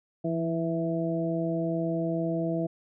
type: harmonic tone with a mistuned harmonic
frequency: 164.81 Hz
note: E3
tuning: in tune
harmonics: 1 / 2 / 3 / 4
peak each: -30 / -30 / -36 / -32 dBFS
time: 0.24-2.67 s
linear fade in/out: 10 ms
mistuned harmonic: 1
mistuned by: +27 cents
effects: none